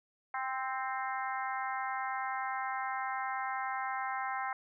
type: harmonic tone with a mistuned harmonic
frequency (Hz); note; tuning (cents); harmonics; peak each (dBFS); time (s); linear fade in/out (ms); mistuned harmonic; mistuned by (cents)
262.9; C4; +8; 3 / 4 / 5 / 6 / 7 / 8; -37 / -39 / -41 / -43 / -44 / -45; 0.34-4.53; 2; 4; -18
effects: none